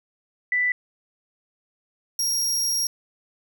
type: tone pair in turn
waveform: sine / sawtooth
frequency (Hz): 1983 / 5609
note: B6 / F8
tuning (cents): +7 / +7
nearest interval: octave + tritone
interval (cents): 1800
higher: second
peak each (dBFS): -19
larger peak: neither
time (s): 0.52-0.72 / 2.19-2.87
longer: second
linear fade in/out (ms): 2
effects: none